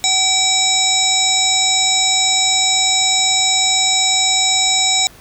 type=harmonic tone with a mistuned harmonic; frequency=768 Hz; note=G5; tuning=36 cents flat; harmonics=1 / 3 / 5 / 7 / 9 / 10; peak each=-22 / -22 / -16 / -21 / -19 / -20 dBFS; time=0.04-5.07 s; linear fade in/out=0 ms; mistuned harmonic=1; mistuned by=-23 cents; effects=pink hiss -43 dBFS RMS until 5.2 s